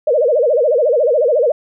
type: tone with vibrato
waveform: sine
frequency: 540 Hz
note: C#5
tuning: 45 cents flat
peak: -10 dBFS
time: 0.07-1.52 s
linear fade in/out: 5 ms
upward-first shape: sine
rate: 14 Hz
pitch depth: 260 cents each way
effects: none